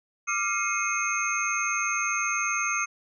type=tone cluster; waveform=sine; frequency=1185 / 1382 / 2154 / 2515 / 6350 Hz; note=D6 / F6 / C7 / D#7 / G8; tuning=+15 / -19 / +50 / +18 / +21 cents; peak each=-31 dBFS; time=0.27-2.86 s; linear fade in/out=20 ms; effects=none